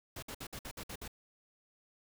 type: noise bursts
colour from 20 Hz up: pink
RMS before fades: -44 dBFS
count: 8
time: 0.16-1.079 s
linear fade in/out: 5 ms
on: 65 ms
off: 57 ms
effects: none